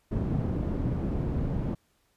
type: low-pass noise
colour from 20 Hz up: white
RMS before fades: -29 dBFS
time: 0.11-1.75 s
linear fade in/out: 10 ms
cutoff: 210 Hz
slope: 12 dB/octave
effects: pink hiss -70 dBFS RMS until 2.16 s + resampled to 32000 Hz